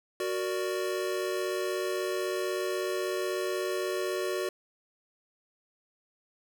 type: chord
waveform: square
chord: Gb augmented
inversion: none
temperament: equal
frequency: 370 / 466.2 / 587.3 Hz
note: Gb4 / Bb4 / D5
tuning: 0 / 0 / 0 cents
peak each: -32 / -37 / -36 dBFS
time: 0.2-4.49 s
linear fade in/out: 2 ms
effects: none